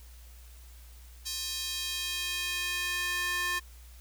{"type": "tone with high-pass filter sweep", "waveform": "square", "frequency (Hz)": 355.7, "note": "F4", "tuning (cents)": 32, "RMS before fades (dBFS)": -33, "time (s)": [1.25, 3.6], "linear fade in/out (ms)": 20, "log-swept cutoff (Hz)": [4600, 1500], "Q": 1.7, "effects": ["added 60 Hz sine -48 dBFS peak until 4 s", "white hiss -58 dBFS RMS until 4 s"]}